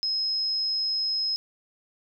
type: tone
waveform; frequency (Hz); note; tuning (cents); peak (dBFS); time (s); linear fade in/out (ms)
sine; 5130; E8; -48; -24; 0.03-1.36; 0
effects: none